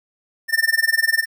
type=tone with tremolo; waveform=square; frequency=1800 Hz; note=A6; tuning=39 cents sharp; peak=-13 dBFS; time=0.48-1.26 s; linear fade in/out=50 ms; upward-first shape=sine; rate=20 Hz; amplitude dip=95%; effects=9-bit